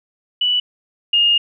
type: tone pair in turn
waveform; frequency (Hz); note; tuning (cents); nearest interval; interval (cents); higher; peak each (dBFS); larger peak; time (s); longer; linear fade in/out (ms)
sine; 2959 / 2839; F#7 / F7; -1 / +28; minor second; 71; first; -14 / -11; second; 0.41-0.6 / 1.13-1.38; second; 5
effects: none